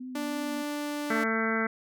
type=tone with vibrato; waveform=sine; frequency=249.2 Hz; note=B3; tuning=16 cents sharp; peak=-36 dBFS; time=0-0.63 s; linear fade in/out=10 ms; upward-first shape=sine; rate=3.2 Hz; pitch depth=49 cents each way
type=tone; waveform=sawtooth; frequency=293.7 Hz; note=D4; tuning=in tune; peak=-27 dBFS; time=0.15-1.24 s; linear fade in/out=5 ms
type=harmonic tone; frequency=223.5 Hz; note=A3; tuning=27 cents sharp; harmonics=1 / 2 / 3 / 4 / 5 / 6 / 7 / 8 / 9 / 10; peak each=-30 / -33 / -37 / -41 / -40 / -33 / -33 / -43 / -33 / -42 dBFS; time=1.1-1.67 s; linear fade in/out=5 ms
effects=none